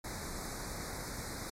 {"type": "band-stop noise", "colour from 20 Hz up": "pink", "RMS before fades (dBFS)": -41, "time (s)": [0.04, 1.5], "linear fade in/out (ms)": 5, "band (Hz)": [2300, 3800], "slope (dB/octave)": 96, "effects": ["low-pass 12000 Hz 12 dB/octave", "MP3 64 kbps"]}